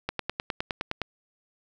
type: click train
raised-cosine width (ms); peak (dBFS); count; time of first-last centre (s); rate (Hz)
0.3; -12; 10; 0.09-1.017; 9.71
effects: none